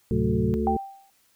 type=harmonic tone; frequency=73.42 Hz; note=D2; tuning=in tune; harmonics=1 / 3 / 5 / 6; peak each=-30 / -26 / -29 / -30 dBFS; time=0.11-0.77 s; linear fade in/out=5 ms
type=chord; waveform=sine; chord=F# diminished; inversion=first; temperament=equal; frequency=110 / 130.81 / 185 Hz; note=A2 / C3 / F#3; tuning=0 / 0 / 0 cents; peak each=-28 dBFS; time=0.11-0.54 s; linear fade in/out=0 ms
type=tone with exponential decay; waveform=sine; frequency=784 Hz; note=G5; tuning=in tune; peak=-19 dBFS; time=0.67-1.1 s; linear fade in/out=1 ms; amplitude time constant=93 ms
effects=white hiss -64 dBFS RMS until 1.35 s